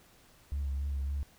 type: tone with vibrato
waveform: sine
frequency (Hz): 69.6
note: C#2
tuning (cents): +8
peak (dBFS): -29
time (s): 0.52-1.23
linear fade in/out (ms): 0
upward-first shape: sine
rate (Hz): 3.6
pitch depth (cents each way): 34
effects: tanh soft clip ceiling -28 dBFS + pink hiss -61 dBFS RMS until 1.38 s